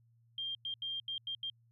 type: tone bursts at uneven times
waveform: sine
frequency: 3192 Hz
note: G7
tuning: 31 cents sharp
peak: -36 dBFS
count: 6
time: 0.38-0.55 / 0.65-0.74 / 0.82-1 / 1.08-1.18 / 1.27-1.35 / 1.43-1.5 s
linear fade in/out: 2 ms
effects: added 116 Hz sine -65 dBFS peak until 1.71 s